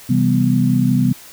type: chord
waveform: sine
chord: C major seventh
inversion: none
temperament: equal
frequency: 130.81 / 164.81 / 196 / 246.9 Hz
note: C3 / E3 / G3 / B3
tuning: 0 / 0 / 0 / 0 cents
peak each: -17 / -21 / -18 / -16 dBFS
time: 0.09-1.13 s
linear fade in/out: 10 ms
effects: white hiss -40 dBFS RMS until 1.32 s